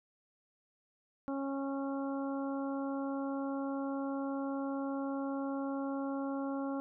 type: harmonic tone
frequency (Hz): 274.5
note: C#4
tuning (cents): -17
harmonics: 1 / 2 / 3 / 4 / 5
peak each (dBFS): -35 / -41 / -45 / -47 / -49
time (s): 1.28-6.8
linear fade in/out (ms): 0
effects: none